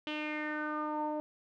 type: tone with low-pass filter sweep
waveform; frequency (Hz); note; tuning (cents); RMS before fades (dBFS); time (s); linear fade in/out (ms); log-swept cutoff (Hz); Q
sawtooth; 303.1; D#4; -45; -36; 0.07-1.2; 0; 3100 to 730; 5.5
effects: none